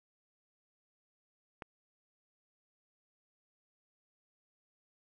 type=click; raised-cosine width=0.5 ms; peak=-27 dBFS; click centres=1.622 s; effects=none